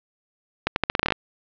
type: accelerating click train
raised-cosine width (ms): 0.3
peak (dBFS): -3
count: 11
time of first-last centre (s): 0.67-1.122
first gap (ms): 91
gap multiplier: 0.83
effects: low-pass 4000 Hz 12 dB/octave